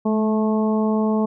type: harmonic tone with a mistuned harmonic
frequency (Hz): 217.6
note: A3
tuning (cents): -19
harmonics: 1 / 2 / 3 / 4 / 5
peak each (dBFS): -18 / -24 / -28 / -30 / -32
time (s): 0.05-1.26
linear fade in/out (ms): 10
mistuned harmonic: 1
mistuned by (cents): -19
effects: none